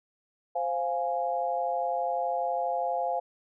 sine chord, F minor, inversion second, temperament equal, 523.3 / 698.5 / 830.6 Hz, C5 / F5 / Ab5, 0 / 0 / 0 cents, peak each -32 / -29 / -32 dBFS, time 0.55-3.2 s, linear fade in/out 10 ms, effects none

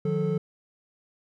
triangle tone cluster, 153.8 / 179.2 / 436 Hz, D#3 / F3 / A4, -20 / +45 / -16 cents, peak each -26 dBFS, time 0.05-0.38 s, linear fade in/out 5 ms, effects none

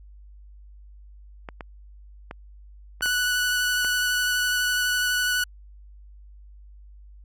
clicks, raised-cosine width 0.5 ms, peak -20 dBFS, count 6, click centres 1.488 / 1.608 / 2.311 / 3.009 / 3.059 / 3.847 s
sawtooth tone with vibrato, 1480 Hz, F#6, in tune, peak -18 dBFS, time 3.02-5.44 s, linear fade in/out 5 ms, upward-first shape triangle, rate 12 Hz, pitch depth 15 cents each way
effects added 50 Hz sine -44 dBFS peak until 7.24 s

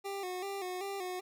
25% pulse tone with vibrato, 380 Hz, F#4, 46 cents sharp, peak -33 dBFS, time 0.04-1.21 s, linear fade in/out 20 ms, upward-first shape square, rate 2.6 Hz, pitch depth 71 cents each way, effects none

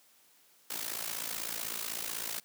white noise with amplitude modulation, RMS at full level -34 dBFS, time 0.7-2.4 s, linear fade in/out 5 ms, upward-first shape sine, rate 56 Hz, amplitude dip 80%, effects white hiss -64 dBFS RMS until 2.44 s + high-pass 150 Hz 12 dB/octave

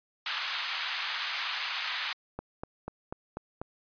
white band-pass noise, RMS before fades -34 dBFS, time 0.26-2.13 s, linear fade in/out 2 ms, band 950 to 4100 Hz, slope 24 dB/octave
violet noise with exponential decay, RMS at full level -35 dBFS, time 0.9-1.02 s, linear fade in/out 5 ms, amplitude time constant 24 ms
click train, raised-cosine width 1 ms, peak -22 dBFS, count 6, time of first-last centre 2.39-3.615 s, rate 4.08 Hz
effects resampled to 11025 Hz

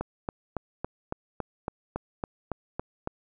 click train, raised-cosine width 1 ms, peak -16 dBFS, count 12, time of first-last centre 0.01-3.074 s, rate 3.59 Hz, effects none

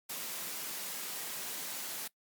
white high-pass noise, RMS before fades -40 dBFS, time 0.09-2.08 s, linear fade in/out 10 ms, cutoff 140 Hz, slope 96 dB/octave, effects noise-tail reverb RT60 0.1 s tail -21 dB re dry + Opus 48 kbps

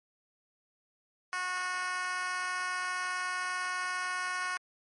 10% pulse tone with high-pass filter, 364.9 Hz, F#4, 24 cents flat, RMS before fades -34 dBFS, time 1.33-4.57 s, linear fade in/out 0 ms, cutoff 1200 Hz, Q 1.9, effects MP3 48 kbps

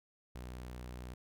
sawtooth tone, 61.74 Hz, B1, in tune, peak -40 dBFS, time 0.35-1.14 s, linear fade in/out 5 ms, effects none

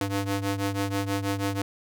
sawtooth ring-modulated tone, 198.4 Hz, G3, 21 cents sharp, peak -19 dBFS, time 0.01-1.62 s, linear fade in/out 2 ms, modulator 96.1 Hz, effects none

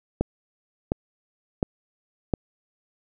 click train, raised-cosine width 2 ms, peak -8 dBFS, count 4, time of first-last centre 0.21-2.338 s, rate 1.41 Hz, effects none

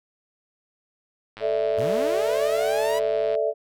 click train, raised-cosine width 0.3 ms, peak -23 dBFS, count 215, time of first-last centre 1.37-3.351 s, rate 108 Hz
sine chord, A suspended fourth, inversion none, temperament equal, 440 / 587.3 / 659.3 Hz, A4 / D5 / E5, 0 / 0 / 0 cents, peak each -25 dBFS, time 1.4-3.54 s, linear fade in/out 50 ms
sawtooth linear sweep, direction up, 87.31 to 998 Hz, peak -25 dBFS, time 1.77-3 s, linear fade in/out 20 ms
effects none

